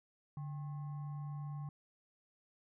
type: tone with frequency modulation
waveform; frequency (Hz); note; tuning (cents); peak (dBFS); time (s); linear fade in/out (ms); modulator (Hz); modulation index
sine; 145.3; D3; -18; -40; 0.37-1.69; 2; 935; 0.27
effects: none